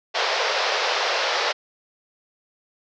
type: band-pass noise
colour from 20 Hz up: pink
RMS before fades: -23 dBFS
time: 0.14-1.53 s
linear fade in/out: 20 ms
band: 450 to 5500 Hz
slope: 48 dB/octave
effects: none